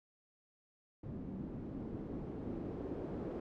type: noise with low-pass filter sweep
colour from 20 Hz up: white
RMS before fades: -43 dBFS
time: 1.03-3.4 s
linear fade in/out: 5 ms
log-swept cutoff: 230 to 400 Hz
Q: 1.6
effects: none